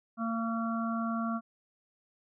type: harmonic tone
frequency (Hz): 227.8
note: A#3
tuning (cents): -40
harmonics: 1 / 3 / 5 / 6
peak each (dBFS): -31 / -39 / -38 / -39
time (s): 0.17-1.41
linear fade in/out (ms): 50
effects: none